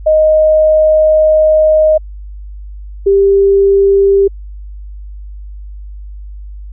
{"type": "tone pair in turn", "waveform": "sine", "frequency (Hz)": [622.3, 394.8], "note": ["D#5", "G4"], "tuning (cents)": [0, 12], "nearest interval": "minor sixth", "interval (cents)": 788, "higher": "first", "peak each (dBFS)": -5, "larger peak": "neither", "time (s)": [[0.06, 1.98], [3.06, 4.28]], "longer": "first", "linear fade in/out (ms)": 10, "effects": ["added 50 Hz sine -25 dBFS peak until 6.72 s"]}